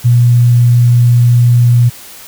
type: tone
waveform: sine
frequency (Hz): 120.7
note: B2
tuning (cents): -39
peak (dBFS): -4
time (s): 0.04-1.9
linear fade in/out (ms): 20
effects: white hiss -33 dBFS RMS until 2.27 s